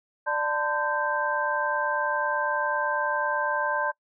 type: tone cluster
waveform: sine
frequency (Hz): 591 / 895 / 1023 / 1567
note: D5 / A5 / C6 / G6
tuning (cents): +11 / +29 / -39 / -1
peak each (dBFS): -30 / -29 / -30 / -28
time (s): 0.26-3.92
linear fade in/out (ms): 20
effects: noise-tail reverb RT60 0.1 s tail -23 dB re dry